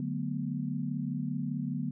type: chord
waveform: sine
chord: B minor seventh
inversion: first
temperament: equal with one note detuned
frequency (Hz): 146.83 / 185 / 220 / 245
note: D3 / F#3 / A3 / B3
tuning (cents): 0 / 0 / 0 / -14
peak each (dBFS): -35 / -37 / -39 / -35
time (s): 0-1.91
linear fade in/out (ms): 2
effects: none